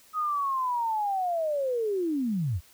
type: linear sweep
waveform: sine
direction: down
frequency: 1265 to 71 Hz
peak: -25 dBFS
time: 0.13-2.61 s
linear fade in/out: 50 ms
effects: white hiss -57 dBFS RMS until 2.73 s